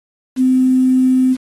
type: tone with quantisation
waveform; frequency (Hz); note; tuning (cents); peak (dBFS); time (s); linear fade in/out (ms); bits
sine; 257.6; C4; -27; -9; 0.36-1.37; 50; 6
effects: AAC 32 kbps